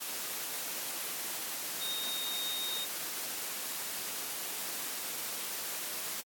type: tone in noise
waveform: sine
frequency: 3715 Hz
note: A#7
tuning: 7 cents flat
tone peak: -35 dBFS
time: 1.8-2.86 s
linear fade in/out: 20 ms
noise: white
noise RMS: -38 dBFS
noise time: 0-6.22 s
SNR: 0 dB
effects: high-pass 200 Hz 12 dB/octave + AAC 64 kbps